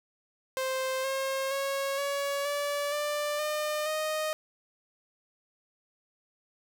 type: tone with pitch steps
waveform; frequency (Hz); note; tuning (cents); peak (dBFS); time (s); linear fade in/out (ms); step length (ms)
sawtooth; 523.3 / 536.2 / 549.3 / 562.8 / 576.6 / 590.8 / 605.3 / 620.2; C5 / C5 / C#5 / C#5 / D5 / D5 / D#5 / D#5; 0 / +42 / -16 / +26 / -32 / +10 / -48 / -6; -25; 0.57-4.33; 0; 470
effects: none